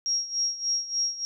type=tone with tremolo; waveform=sine; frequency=5600 Hz; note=F8; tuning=4 cents sharp; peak=-22 dBFS; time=0.06-1.25 s; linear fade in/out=0 ms; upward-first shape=sine; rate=3.4 Hz; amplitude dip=80%; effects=none